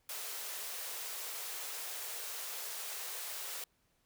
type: high-pass noise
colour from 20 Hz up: white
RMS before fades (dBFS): -42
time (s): 0.09-3.64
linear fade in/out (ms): 2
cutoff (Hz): 380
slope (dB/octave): 96
effects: pink hiss -75 dBFS RMS until 4.05 s